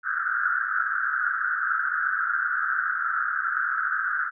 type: band-pass noise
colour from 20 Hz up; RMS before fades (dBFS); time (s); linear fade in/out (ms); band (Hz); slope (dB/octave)
white; -26; 0.03-4.31; 50; 1300 to 1600; 96
effects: none